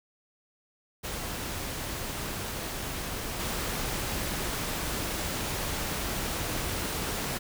pink noise with level steps, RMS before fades -35 / -32 dBFS, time 1.03-7.39 s, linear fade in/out 20 ms, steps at 3.39 s, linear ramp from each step 10 ms, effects none

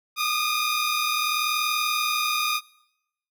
15% pulse tone pair together, 1211 / 1251.5 Hz, D#6 / D#6, -47 / +10 cents, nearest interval minor second, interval 57 cents, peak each -18 / -21 dBFS, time 0.16-2.61 s, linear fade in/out 50 ms, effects noise-tail reverb RT60 0.8 s tail -21 dB re dry

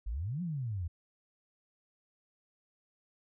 sine exponential two-way sweep, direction up then down, 46.25 to 185 to 79.6 Hz, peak -33 dBFS, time 0.06-0.88 s, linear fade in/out 10 ms, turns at 0.42 s, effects none

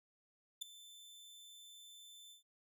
sawtooth tone with ADSR envelope, 3536 Hz, A7, 8 cents sharp, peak -33 dBFS, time 0.61-2.43 s, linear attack 13 ms, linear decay 3 ms, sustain -19 dB, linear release 120 ms, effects none

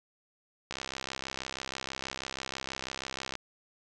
click train, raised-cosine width 0.2 ms, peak -18 dBFS, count 176, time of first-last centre 0.71-3.354 s, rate 66.2 Hz, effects resampled to 22050 Hz + 10-bit

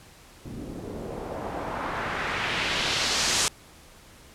white noise with low-pass filter sweep, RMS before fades -29 dBFS, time 0.45-3.48 s, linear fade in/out 0 ms, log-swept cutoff 230 to 7500 Hz, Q 1.3, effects pink hiss -51 dBFS RMS until 4.34 s + low-pass 12000 Hz 12 dB/octave

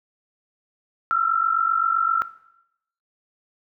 sine tone pair together, 1318 / 1365.7 Hz, E6 / F6, -1 / -39 cents, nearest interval minor second, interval 62 cents, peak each -22 / -19 dBFS, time 1.11-2.22 s, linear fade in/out 0 ms, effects noise-tail reverb RT60 0.8 s tail -17 dB re dry

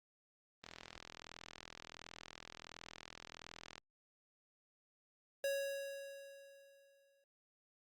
click train, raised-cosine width 0.2 ms, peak -31 dBFS, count 131, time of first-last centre 0.64-3.78 s, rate 41.4 Hz
square tone with exponential decay, 554.4 Hz, C#5, in tune, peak -35 dBFS, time 5.44-7.24 s, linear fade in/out 2 ms, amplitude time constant 390 ms
effects Opus 24 kbps

